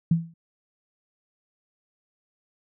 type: tone with exponential decay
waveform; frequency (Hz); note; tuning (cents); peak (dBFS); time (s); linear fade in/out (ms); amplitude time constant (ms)
sine; 166; E3; +12; -14; 0.11-0.34; 5; 50
effects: none